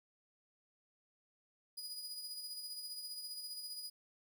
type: tone with tremolo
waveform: sawtooth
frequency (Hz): 4927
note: D#8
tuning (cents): -18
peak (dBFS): -39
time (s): 1.77-3.9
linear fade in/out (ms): 10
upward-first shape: sine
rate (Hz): 15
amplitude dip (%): 45
effects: none